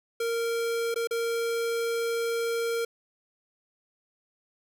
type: tone with dropouts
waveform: square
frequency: 463.3 Hz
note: A#4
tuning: 11 cents flat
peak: -27 dBFS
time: 0.2-2.85 s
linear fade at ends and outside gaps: 5 ms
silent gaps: 0.943-0.959 / 1.073-1.109 s
effects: none